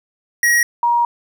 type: tone pair in turn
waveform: square / sine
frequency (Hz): 1897 / 948.5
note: A#6 / A#5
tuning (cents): +30 / +30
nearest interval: octave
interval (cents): 1200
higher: first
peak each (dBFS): -12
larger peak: neither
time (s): 0.43-0.63 / 0.83-1.05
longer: second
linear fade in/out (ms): 2
effects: 9-bit